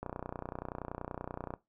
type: click train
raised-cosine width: 1 ms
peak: -24 dBFS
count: 47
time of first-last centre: 0.03-1.538 s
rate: 30.5 Hz
effects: noise-tail reverb RT60 0.2 s tail -17 dB re dry